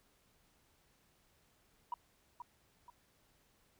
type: tone with echo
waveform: sine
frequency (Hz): 967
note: B5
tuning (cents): -37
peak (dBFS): -35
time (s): 1.92-1.94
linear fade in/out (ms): 2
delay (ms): 480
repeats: 2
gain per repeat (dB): -8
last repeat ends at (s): 2.9
effects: tanh soft clip ceiling -31 dBFS + pink hiss -72 dBFS RMS until 3.79 s